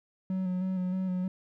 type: tone with vibrato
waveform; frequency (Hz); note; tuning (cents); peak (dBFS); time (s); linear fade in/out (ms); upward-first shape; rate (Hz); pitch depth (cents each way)
triangle; 185; F#3; 0; -26; 0.3-1.28; 2; square; 3.2; 24
effects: none